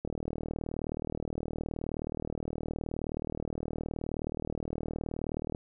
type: click train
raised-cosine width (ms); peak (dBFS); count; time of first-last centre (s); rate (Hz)
2; -21; 216; 0.05-5.549; 39.1
effects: none